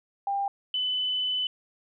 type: tone pair in turn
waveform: sine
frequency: 797 / 3009 Hz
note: G5 / F#7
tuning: +28 / +28 cents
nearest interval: octave + major seventh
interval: 2300 cents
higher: second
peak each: -25 dBFS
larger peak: neither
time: 0.27-0.48 / 0.74-1.47 s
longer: second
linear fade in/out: 2 ms
effects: none